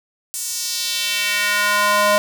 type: tone with high-pass filter sweep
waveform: square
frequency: 206.4 Hz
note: G#3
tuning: 10 cents flat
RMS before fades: -19 dBFS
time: 0.34-2.18 s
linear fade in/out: 0 ms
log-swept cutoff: 8100 to 680 Hz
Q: 1.7
effects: none